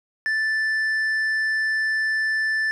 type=tone with tanh clipping; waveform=sine; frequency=1760 Hz; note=A6; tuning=in tune; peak=-21 dBFS; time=0.26-2.71 s; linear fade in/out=0 ms; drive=5 dB; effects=none